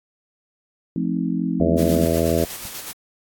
sine chord, F dominant seventh, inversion none, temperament just, 174.61 / 218.3 / 261.9 / 314.3 Hz, F3 / A3 / C4 / Eb4, 0 / -13 / +2 / +18 cents, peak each -24 / -26 / -25 / -28 dBFS, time 0.96-2.05 s, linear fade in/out 2 ms
click train, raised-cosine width 5 ms, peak -28 dBFS, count 4, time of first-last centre 1.6-2.653 s, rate 2.85 Hz
harmonic tone, 82.41 Hz, E2, in tune, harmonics 1 / 2 / 3 / 4 / 5 / 6 / 7 / 8, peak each -25 / -25 / -25 / -25 / -25 / -25 / -25 / -25 dBFS, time 1.6-2.45 s, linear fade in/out 5 ms
white noise with tremolo, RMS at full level -32 dBFS, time 1.77-2.93 s, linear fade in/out 20 ms, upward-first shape square, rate 8.2 Hz, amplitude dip 35%
effects AAC 64 kbps

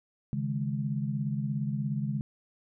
sine chord, C# suspended second, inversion none, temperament equal, 138.59 / 155.56 / 207.7 Hz, C#3 / D#3 / G#3, 0 / 0 / 0 cents, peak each -31 / -35 / -33 dBFS, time 0.33-2.21 s, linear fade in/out 0 ms, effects none

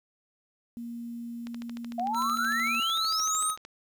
sine tone, 235.1 Hz, A#3, 15 cents sharp, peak -35 dBFS, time 0.77-2.8 s, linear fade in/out 0 ms
click train, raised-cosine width 0.2 ms, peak -26 dBFS, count 30, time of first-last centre 1.47-3.65 s, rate 13.3 Hz
sine exponential sweep, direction up, 683 to 9360 Hz, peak -27 dBFS, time 1.98-3.51 s, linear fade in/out 5 ms
square tone with pitch glide, 1331 to 1267.2 Hz, E6 to D#6, +16 to +31 cents, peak -30 dBFS, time 2.13-3.57 s, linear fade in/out 50 ms, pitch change -85 cents, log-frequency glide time 2.89-3.33 s
effects 10-bit

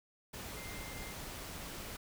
sine tone in noise, 2093 Hz, C7, in tune, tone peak -51 dBFS, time 0.56-1.13 s, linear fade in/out 10 ms, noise pink, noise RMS -45 dBFS, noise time 0.33-1.97 s, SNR -9 dB, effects none

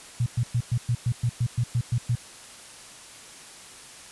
sine tone bursts, 120 Hz, B2, 49 cents flat, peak -20 dBFS, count 12, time 0.2-2.154 s, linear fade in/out 5 ms, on 62 ms, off 110 ms, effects white hiss -45 dBFS RMS until 4.11 s + resampled to 24000 Hz

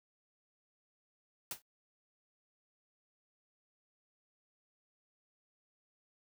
white noise with exponential decay, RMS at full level -36 dBFS, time 1.51-1.62 s, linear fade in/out 1 ms, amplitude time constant 23 ms, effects noise-tail reverb RT60 0.1 s tail -25 dB re dry

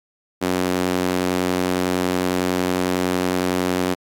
sawtooth tone with high-pass filter, 90.9 Hz, F#2, 30 cents flat, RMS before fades -21 dBFS, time 0.41-3.95 s, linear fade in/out 20 ms, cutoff 270 Hz, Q 1.4, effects AAC 64 kbps

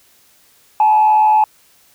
sine tone with frequency modulation, 858 Hz, A5, 44 cents flat, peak -7 dBFS, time 0.8-1.44 s, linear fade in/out 2 ms, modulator 78.2 Hz, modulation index 0.44, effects tanh soft clip ceiling -5 dBFS + white hiss -52 dBFS RMS until 1.94 s

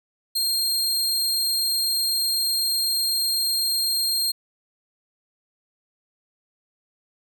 sawtooth tone, 4208 Hz, C8, 9 cents sharp, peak -18 dBFS, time 0.35-4.32 s, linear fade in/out 10 ms, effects none

